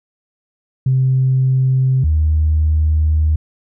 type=tone pair in turn; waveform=sine; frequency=130.81 / 77.51 Hz; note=C3 / D#2; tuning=0 / -6 cents; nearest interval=major sixth; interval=906 cents; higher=first; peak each=-10 dBFS; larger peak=neither; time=0.86-2.04 / 2.04-3.36 s; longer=second; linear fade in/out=5 ms; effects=tanh soft clip ceiling -6 dBFS